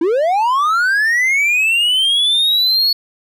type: linear sweep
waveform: triangle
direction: up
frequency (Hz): 308.4 to 4403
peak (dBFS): -10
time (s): 0.01-2.93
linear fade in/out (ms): 5
effects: none